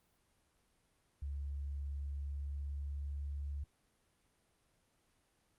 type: tone with pitch glide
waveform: sine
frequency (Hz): 70.5 to 71.24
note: C#2 to C#2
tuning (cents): +30 to +48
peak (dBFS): -38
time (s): 1.22-3.64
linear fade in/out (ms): 5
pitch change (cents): +18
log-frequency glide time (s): 1.98-3.37
effects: pink hiss -75 dBFS RMS until 5.58 s + Opus 32 kbps